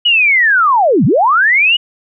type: linear two-way sweep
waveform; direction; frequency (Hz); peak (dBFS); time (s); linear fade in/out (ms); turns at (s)
sine; down then up; 2960 to 116.3 to 2960; -7; 0.05-1.77; 10; 1.05
effects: none